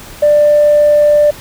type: tone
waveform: sine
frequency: 592 Hz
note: D5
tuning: 14 cents sharp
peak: -4 dBFS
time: 0.22-1.31 s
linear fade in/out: 10 ms
effects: tanh soft clip ceiling -1 dBFS + pink hiss -33 dBFS RMS until 1.4 s